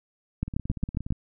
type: two click trains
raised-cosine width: 5 ms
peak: -13 / -22 dBFS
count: 6 / 12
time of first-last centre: 0.43-1.107 / 0.48-1.123 s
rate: 7.39 / 17.1 Hz
effects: none